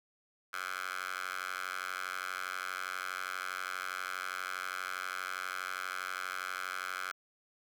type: tone with high-pass filter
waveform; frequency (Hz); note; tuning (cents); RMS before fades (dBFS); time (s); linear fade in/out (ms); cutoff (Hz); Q
10% pulse; 92.4; F#2; -2; -39; 0.53-7.12; 5; 1400; 3.2
effects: none